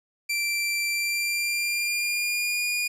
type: tone with pitch glide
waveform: sawtooth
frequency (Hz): 2349 to 2436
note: D7 to D#7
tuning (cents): 0 to -37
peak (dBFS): -21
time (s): 0.29-2.88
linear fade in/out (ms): 10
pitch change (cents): +63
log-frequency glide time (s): 0.88-2.66
effects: resampled to 32000 Hz